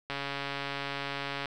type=click train; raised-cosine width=0.3 ms; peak=-18 dBFS; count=191; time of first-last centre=0.1-1.457 s; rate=140 Hz; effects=none